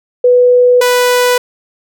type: tone pair in turn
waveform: sine / sawtooth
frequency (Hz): 493.9 / 493.9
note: B4 / B4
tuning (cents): 0 / 0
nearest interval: unison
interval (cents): 0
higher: neither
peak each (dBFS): -4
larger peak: neither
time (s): 0.24-0.81 / 0.81-1.38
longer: neither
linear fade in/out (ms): 5
effects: none